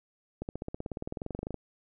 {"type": "accelerating click train", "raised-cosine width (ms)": 2, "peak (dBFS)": -22, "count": 23, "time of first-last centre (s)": [0.42, 1.543], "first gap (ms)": 69, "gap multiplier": 0.97, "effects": []}